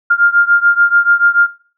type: beating tone pair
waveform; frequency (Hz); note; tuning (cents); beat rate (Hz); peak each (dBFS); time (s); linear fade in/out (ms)
sine; 1400 / 1406.9; F6 / F6; +4 / +12; 6.9; -11; 0.1-1.47; 10
effects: noise-tail reverb RT60 0.5 s tail -20 dB re dry